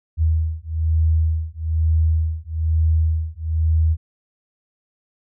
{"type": "beating tone pair", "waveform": "sine", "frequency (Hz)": [79.4, 80.5], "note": ["D#2", "E2"], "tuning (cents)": [36, -41], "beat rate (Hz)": 1.1, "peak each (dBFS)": [-19, -19], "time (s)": [0.17, 3.97], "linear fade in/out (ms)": 50, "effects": []}